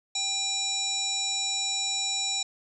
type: harmonic tone with a mistuned harmonic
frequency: 784 Hz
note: G5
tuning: in tune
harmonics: 1 / 3 / 5 / 7 / 9 / 10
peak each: -40 / -38 / -29 / -35 / -32 / -39 dBFS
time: 0.15-2.43 s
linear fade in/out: 5 ms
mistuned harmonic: 3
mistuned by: +40 cents
effects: none